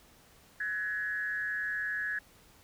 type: tone with frequency modulation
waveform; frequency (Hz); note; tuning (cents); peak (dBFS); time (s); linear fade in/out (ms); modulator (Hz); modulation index
sine; 1686; G#6; +26; -31; 0.6-2.19; 5; 179; 0.65
effects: pink hiss -60 dBFS RMS until 2.63 s